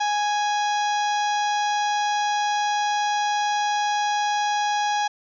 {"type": "harmonic tone with a mistuned harmonic", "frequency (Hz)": 830.6, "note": "G#5", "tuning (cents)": 0, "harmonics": [1, 2, 3, 4, 5, 6, 7, 8], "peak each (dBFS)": [-21, -30, -36, -34, -38, -39, -38, -44], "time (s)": [0, 5.08], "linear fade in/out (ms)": 10, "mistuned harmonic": 5, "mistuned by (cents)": -49, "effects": []}